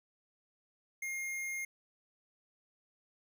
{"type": "tone", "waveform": "square", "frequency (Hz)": 2130, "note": "C7", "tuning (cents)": 30, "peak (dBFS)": -37, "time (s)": [1.02, 1.65], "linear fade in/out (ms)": 5, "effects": []}